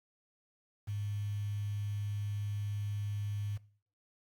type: tone with quantisation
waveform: sine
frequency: 102.9 Hz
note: G#2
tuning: 16 cents flat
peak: -34 dBFS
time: 0.87-3.58 s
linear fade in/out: 20 ms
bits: 9
effects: noise-tail reverb RT60 0.5 s tail -21 dB re dry + Opus 48 kbps